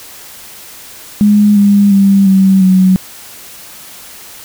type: tone with pitch steps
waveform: sine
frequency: 207.7 / 202.3 / 196.95 / 191.79 / 186.76 Hz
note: G#3 / G#3 / G3 / G3 / F#3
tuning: 0 / -45 / +8 / -38 / +16 cents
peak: -4 dBFS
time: 1.21-2.96 s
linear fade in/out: 0 ms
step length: 350 ms
effects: white hiss -33 dBFS RMS until 4.44 s